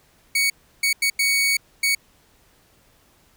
sawtooth tone bursts at uneven times, 2234 Hz, C#7, 13 cents sharp, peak -14 dBFS, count 5, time 0.35-0.5 / 0.83-0.93 / 1.02-1.1 / 1.19-1.57 / 1.83-1.95 s, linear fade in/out 5 ms, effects pink hiss -58 dBFS RMS until 3.36 s

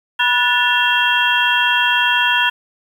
sine tone cluster, 976 / 1470 / 1748 / 2730 / 3239 Hz, B5 / F#6 / A6 / F7 / G#7, -21 / -12 / -12 / -40 / -44 cents, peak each -19 dBFS, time 0.19-2.5 s, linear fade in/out 10 ms, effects 7-bit

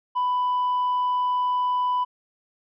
sine tone with tanh clipping, 994 Hz, B5, 11 cents sharp, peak -21 dBFS, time 0.15-2.05 s, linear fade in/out 20 ms, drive 1 dB, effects none

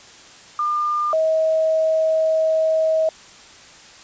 sine tone pair in turn, 1203 / 637.3 Hz, D6 / D#5, +41 / +41 cents, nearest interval major seventh, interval 1100 cents, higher first, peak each -18 / -15 dBFS, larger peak second, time 0.59-1.13 / 1.13-3.09 s, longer second, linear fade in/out 2 ms, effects white hiss -44 dBFS RMS until 4.03 s + resampled to 16000 Hz

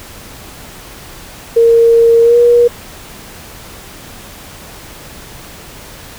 sine tone with pitch glide, 462.5 to 477.7 Hz, A#4 to A#4, -14 to +42 cents, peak -4 dBFS, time 1.56-2.68 s, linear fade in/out 10 ms, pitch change +56 cents, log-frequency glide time 2.22-2.37 s, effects pink hiss -33 dBFS RMS until 6.18 s

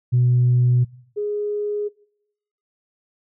sine tone pair in turn, 123.47 / 415.3 Hz, B2 / G#4, 0 / 0 cents, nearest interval octave + major sixth, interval 2100 cents, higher second, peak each -12 / -21 dBFS, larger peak first, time 0.12-0.85 / 1.16-1.89 s, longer neither, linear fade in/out 20 ms, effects noise-tail reverb RT60 0.8 s tail -24 dB re dry + tanh soft clip ceiling -10 dBFS

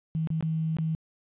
sine tone with dropouts, 160 Hz, D#3, 49 cents sharp, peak -25 dBFS, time 0.15-0.95 s, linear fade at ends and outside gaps 0 ms, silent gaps 0.273-0.303 / 0.408-0.426 / 0.768-0.786 s, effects resampled to 8000 Hz + 10-bit

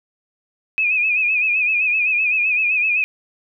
sine tone with vibrato, 2506 Hz, D#7, 12 cents sharp, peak -15 dBFS, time 0.78-3.04 s, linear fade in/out 0 ms, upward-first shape sine, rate 7.8 Hz, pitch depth 74 cents each way, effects none

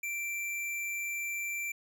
square tone, 2349 Hz, D7, in tune, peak -34 dBFS, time 0.03-1.72 s, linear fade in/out 5 ms, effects none

